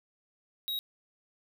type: tone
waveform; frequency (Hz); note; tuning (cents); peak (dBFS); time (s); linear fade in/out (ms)
square; 3811; A#7; +38; -32; 0.68-0.79; 0
effects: none